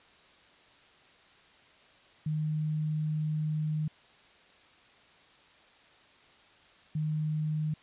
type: tone pair in turn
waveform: sine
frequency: 153.9 / 153.9 Hz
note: D#3 / D#3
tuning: -19 / -19 cents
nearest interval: unison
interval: 0 cents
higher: neither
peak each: -28 dBFS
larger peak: neither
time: 2.26-3.88 / 6.95-7.74 s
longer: first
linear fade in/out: 5 ms
effects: white hiss -59 dBFS RMS until 7.82 s + resampled to 8000 Hz